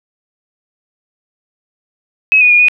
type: tone with pitch steps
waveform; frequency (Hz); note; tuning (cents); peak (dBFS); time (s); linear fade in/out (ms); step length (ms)
sine; 2561 / 2468 / 2432 / 2474; D#7 / D#7 / D#7 / D#7; +49 / -15 / -40 / -10; -5; 2.32-2.684; 0; 91
effects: none